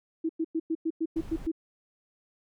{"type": "tone bursts", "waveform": "sine", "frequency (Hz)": 324.2, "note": "E4", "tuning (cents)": -29, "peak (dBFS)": -25, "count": 9, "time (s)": [0.24, 1.517], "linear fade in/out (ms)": 10, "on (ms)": 53, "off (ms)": 100}
{"type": "noise", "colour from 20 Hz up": "brown", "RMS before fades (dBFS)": -40, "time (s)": [1.16, 1.47], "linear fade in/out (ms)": 5}
{"effects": []}